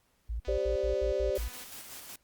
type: tone bursts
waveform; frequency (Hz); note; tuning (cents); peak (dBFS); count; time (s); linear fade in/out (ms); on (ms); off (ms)
sine; 56.3; A1; +40; -31; 7; 0.29-1.486; 10; 110; 71
type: click train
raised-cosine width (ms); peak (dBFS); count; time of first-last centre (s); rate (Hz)
0.2; -34; 296; 0.45-1.64; 248
type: chord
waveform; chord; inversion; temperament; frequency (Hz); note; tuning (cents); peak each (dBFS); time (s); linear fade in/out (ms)
sine; G suspended fourth; none; just; 392 / 522.7 / 588; G4 / C5 / D5; 0 / -2 / +2; -32; 0.48-1.38; 5
type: noise with tremolo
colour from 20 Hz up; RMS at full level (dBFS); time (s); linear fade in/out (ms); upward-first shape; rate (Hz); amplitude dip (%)
white; -44; 1.35-2.16; 5; square; 5.4; 35
effects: pink hiss -71 dBFS RMS until 2.23 s + Opus 48 kbps